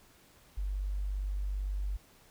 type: tone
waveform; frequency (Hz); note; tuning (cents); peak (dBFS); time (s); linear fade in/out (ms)
sine; 48.82; G1; -6; -31; 0.57-1.97; 10
effects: pink hiss -61 dBFS RMS until 2.3 s